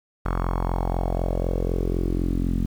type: tone with low-pass filter sweep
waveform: sawtooth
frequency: 44 Hz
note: F1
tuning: 14 cents sharp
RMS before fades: -24 dBFS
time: 0.25-2.66 s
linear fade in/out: 10 ms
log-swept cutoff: 1300 to 230 Hz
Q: 3.3
effects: 8-bit